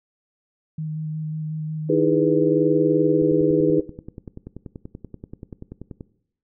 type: tone with vibrato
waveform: sine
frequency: 155.56 Hz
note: D#3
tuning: in tune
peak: -25 dBFS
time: 0.78-3.79 s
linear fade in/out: 5 ms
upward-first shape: square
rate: 5.5 Hz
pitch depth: 10 cents each way
type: chord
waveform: sine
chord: E major seventh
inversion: third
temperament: just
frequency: 309 / 329.6 / 412 / 494.4 Hz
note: D#4 / E4 / G#4 / B4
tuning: -12 / 0 / -14 / +2 cents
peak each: -21 / -24 / -21 / -21 dBFS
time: 1.89-3.81 s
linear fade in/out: 10 ms
type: click train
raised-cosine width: 3 ms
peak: -22 dBFS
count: 30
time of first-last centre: 3.22-6.008 s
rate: 10.4 Hz
effects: noise-tail reverb RT60 0.7 s tail -19 dB re dry